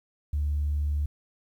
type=tone; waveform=sine; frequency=73.42 Hz; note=D2; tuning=in tune; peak=-23 dBFS; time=0.33-1.06 s; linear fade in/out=5 ms; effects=tanh soft clip ceiling -20 dBFS + 10-bit